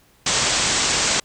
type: low-pass noise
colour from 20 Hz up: white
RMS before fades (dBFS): -20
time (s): 0.26-1.2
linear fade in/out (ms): 5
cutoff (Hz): 8200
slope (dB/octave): 96
effects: pink hiss -56 dBFS RMS until 1.24 s